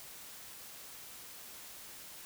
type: silence
effects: white hiss -50 dBFS RMS until 2.25 s